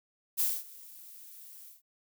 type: noise with ADSR envelope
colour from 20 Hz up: violet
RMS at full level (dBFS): -27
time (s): 0.37-1.82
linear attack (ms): 33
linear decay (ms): 230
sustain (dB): -23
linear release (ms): 150
effects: none